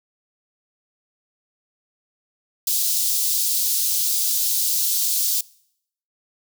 white high-pass noise, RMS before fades -21 dBFS, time 2.67-5.41 s, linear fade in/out 5 ms, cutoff 4000 Hz, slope 24 dB/octave, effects noise-tail reverb RT60 0.7 s tail -23 dB re dry

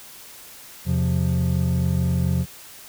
triangle tone cluster, 83.8 / 131 / 175.4 Hz, E2 / C3 / F3, +29 / +2 / +8 cents, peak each -21 dBFS, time 0.85-2.46 s, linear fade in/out 50 ms, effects white hiss -43 dBFS RMS until 2.88 s

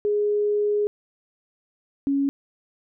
sine tone pair in turn, 415.3 / 278 Hz, G#4 / C#4, 0 / +5 cents, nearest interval perfect fifth, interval 695 cents, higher first, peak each -19 / -19 dBFS, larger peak neither, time 0.05-0.87 / 2.07-2.29 s, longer first, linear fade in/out 0 ms, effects none

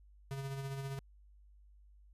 square tone with tremolo, 136.7 Hz, C#3, 24 cents flat, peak -38 dBFS, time 0.31-0.99 s, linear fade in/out 0 ms, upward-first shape sine, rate 15 Hz, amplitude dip 40%, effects added 50 Hz sine -58 dBFS peak until 2.13 s + resampled to 32000 Hz

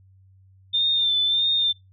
sine tone with vibrato, 3589 Hz, A7, 34 cents sharp, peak -18 dBFS, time 0.73-1.73 s, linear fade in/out 20 ms, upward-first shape sine, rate 1.6 Hz, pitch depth 41 cents each way, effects noise-tail reverb RT60 0.2 s tail -23 dB re dry + added 95 Hz sine -51 dBFS peak until 1.92 s

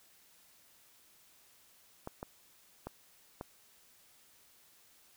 clicks, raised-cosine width 1 ms, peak -26 dBFS, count 4, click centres 2.074 / 2.229 / 2.87 / 3.411 s, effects white hiss -64 dBFS RMS until 5.16 s

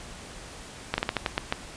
slowing click train, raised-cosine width 0.3 ms, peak -8 dBFS, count 8, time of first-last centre 0.94-1.525 s, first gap 40 ms, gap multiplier 1.24, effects pink hiss -43 dBFS RMS until 1.76 s + resampled to 22050 Hz

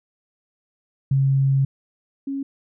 sine tone pair in turn, 136 / 274.8 Hz, C#3 / C#4, -33 / -15 cents, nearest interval octave, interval 1218 cents, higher second, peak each -15 / -24 dBFS, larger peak first, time 1.11-1.65 / 2.27-2.43 s, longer first, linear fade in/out 5 ms, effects none

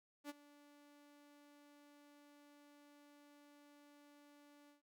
sawtooth tone with ADSR envelope, 290.5 Hz, D4, 19 cents flat, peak -40 dBFS, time 0.24-4.82 s, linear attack 56 ms, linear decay 27 ms, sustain -19 dB, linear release 130 ms, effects noise-tail reverb RT60 0.2 s tail -24 dB re dry

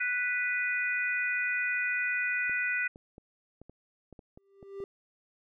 harmonic tone, 493.9 Hz, B4, in tune, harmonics 3 / 4 / 5, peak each -31 / -32 / -33 dBFS, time 0-2.88 s, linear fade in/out 10 ms
clicks, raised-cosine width 2 ms, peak -35 dBFS, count 10, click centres 2.496 / 2.959 / 3.181 / 3.616 / 3.696 / 4.127 / 4.192 / 4.375 / 4.628 / 4.803 s
triangle tone with exponential growth, 394.5 Hz, G4, 11 cents sharp, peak -31 dBFS, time 4.38-4.84 s, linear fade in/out 1 ms, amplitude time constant 100 ms
effects none

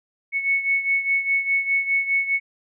sine beating tone pair, 2208 / 2212.9 Hz, C#7 / C#7, -7 / -4 cents, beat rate 4.9 Hz, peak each -20 / -25 dBFS, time 0.32-2.4 s, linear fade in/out 50 ms, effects none

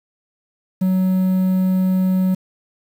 triangle tone with quantisation, 186.5 Hz, F#3, 14 cents sharp, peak -12 dBFS, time 0.81-2.35 s, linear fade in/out 10 ms, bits 7, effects none

